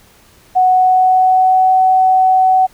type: tone with pitch glide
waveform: sine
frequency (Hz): 740 to 750.8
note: F#5 to F#5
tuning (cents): 0 to +25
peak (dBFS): -7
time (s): 0.55-2.67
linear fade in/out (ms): 20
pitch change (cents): +25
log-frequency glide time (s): 0.69-1.7
effects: pink hiss -47 dBFS RMS until 2.73 s